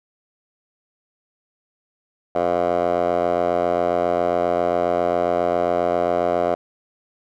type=tone with band-pass filter; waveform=10% pulse; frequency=87.4 Hz; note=F2; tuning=2 cents sharp; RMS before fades=-20 dBFS; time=2.35-6.55 s; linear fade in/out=5 ms; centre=690 Hz; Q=4.3; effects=none